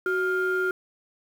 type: tone pair together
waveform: sine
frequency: 371.9 / 1404 Hz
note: F#4 / F6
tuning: +9 / +9 cents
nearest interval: octave + major seventh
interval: 2300 cents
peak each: -24 dBFS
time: 0.06-0.71 s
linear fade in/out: 2 ms
effects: tanh soft clip ceiling -17 dBFS + 8-bit